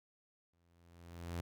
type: tone with exponential growth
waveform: sawtooth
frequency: 85.6 Hz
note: F2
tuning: 34 cents flat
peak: -34 dBFS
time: 0.53-1.41 s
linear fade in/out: 5 ms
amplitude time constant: 190 ms
effects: none